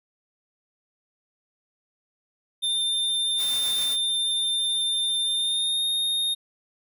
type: tone with pitch glide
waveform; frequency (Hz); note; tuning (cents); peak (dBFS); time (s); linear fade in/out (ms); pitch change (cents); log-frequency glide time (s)
square; 3597 to 3694; A7 to A#7; +37 to -16; -23; 2.62-6.35; 20; +47; 5.3-5.82
type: noise with tremolo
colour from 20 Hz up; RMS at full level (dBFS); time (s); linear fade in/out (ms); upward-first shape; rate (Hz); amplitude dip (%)
white; -34; 3.37-3.97; 50; triangle; 7.2; 40
effects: none